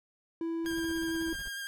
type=tone with pitch glide; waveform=triangle; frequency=330.9 to 328.2 Hz; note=E4 to E4; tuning=+7 to -8 cents; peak=-29 dBFS; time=0.41-1.33 s; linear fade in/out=2 ms; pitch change=-15 cents; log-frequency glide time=0.77-1.06 s
type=noise with tremolo; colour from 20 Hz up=brown; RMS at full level=-43 dBFS; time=0.64-1.49 s; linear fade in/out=10 ms; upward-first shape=sine; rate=16 Hz; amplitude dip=95%
type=tone with vibrato; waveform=sawtooth; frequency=1610 Hz; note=G6; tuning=46 cents sharp; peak=-33 dBFS; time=0.66-1.67 s; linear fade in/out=0 ms; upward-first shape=square; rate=11 Hz; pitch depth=12 cents each way
effects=none